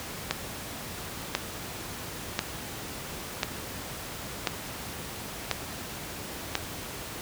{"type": "click train", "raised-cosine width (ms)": 0.2, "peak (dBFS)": -7, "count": 7, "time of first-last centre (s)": [0.31, 6.553], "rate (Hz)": 0.961, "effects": ["pink hiss -38 dBFS RMS until 7.21 s", "high-pass 60 Hz 12 dB/octave"]}